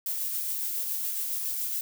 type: noise with tremolo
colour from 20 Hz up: violet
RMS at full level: -30 dBFS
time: 0.06-1.81 s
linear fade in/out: 2 ms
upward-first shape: sine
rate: 7.2 Hz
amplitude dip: 25%
effects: none